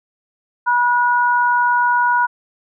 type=tone pair together; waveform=sine; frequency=970.4 / 1454 Hz; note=B5 / F#6; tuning=-31 / -31 cents; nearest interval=perfect fifth; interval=700 cents; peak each=-14 / -17 dBFS; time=0.66-2.27 s; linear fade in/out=20 ms; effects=none